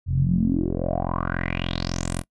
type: tone with low-pass filter sweep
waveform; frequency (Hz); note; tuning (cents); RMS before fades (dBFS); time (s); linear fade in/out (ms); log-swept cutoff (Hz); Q
10% pulse; 43.65; F1; 0; -24; 0.06-2.24; 50; 100 to 11000; 6.7
effects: noise-tail reverb RT60 0.1 s tail -24 dB re dry